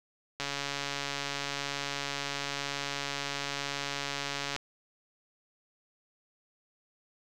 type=click train; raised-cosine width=0.2 ms; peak=-16 dBFS; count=588; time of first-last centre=0.4-4.563 s; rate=141 Hz; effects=none